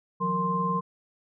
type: tone cluster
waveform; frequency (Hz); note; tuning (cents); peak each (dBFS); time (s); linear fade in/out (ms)
sine; 160.8 / 180.5 / 463.1 / 1048; E3 / F#3 / A#4 / C6; -43 / -43 / -11 / +2; -35 / -29 / -34 / -26; 0.2-0.81; 20
effects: none